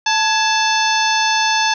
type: harmonic tone with a mistuned harmonic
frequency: 880 Hz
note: A5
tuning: in tune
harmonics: 1 / 2 / 3 / 4 / 5 / 6 / 7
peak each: -17 / -20 / -22 / -23 / -24 / -25 / -25 dBFS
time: 0.06-1.74 s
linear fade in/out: 5 ms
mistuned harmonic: 2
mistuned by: -86 cents
effects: none